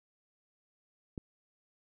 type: click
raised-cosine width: 3 ms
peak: -26 dBFS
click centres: 1.178 s
effects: none